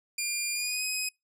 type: tone with pitch glide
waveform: 15% pulse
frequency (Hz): 2400 to 2522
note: D7 to D#7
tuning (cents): +37 to +23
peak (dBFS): -22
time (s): 0.18-1.09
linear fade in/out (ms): 5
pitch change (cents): +86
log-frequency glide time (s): 0.53-0.84
effects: noise-tail reverb RT60 0.2 s tail -26 dB re dry